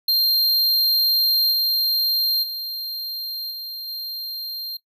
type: tone with level steps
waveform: square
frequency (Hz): 4186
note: C8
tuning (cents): 0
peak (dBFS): -16 / -18 / -27 / -30 / -28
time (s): 0.08-4.77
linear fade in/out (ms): 5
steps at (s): 1.51 / 2.42 / 3.5 / 3.87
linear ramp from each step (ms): 20
effects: noise-tail reverb RT60 0.1 s tail -19 dB re dry